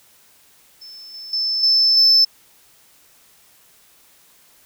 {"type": "tone with level steps", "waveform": "sine", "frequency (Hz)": 5274, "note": "E8", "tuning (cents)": 0, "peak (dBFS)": [-36, -32, -18, -11, -8], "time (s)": [0.81, 2.25], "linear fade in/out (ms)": 10, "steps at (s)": [1.14, 1.33, 1.63, 1.97], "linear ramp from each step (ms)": 2, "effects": ["tanh soft clip ceiling -7 dBFS", "white hiss -53 dBFS RMS until 4.65 s"]}